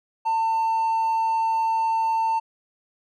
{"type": "tone", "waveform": "triangle", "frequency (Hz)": 898, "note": "A5", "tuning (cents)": 35, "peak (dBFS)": -17, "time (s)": [0.25, 2.4], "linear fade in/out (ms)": 20, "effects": ["tanh soft clip ceiling -14 dBFS"]}